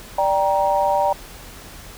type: chord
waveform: sine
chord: G minor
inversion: second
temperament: just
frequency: 588 / 784 / 940.8 Hz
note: D5 / G5 / Bb5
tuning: +2 / 0 / +16 cents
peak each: -20 dBFS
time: 0.18-1.13 s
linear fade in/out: 5 ms
effects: added 43 Hz sine -44 dBFS peak until 1.97 s + pink hiss -40 dBFS RMS until 1.97 s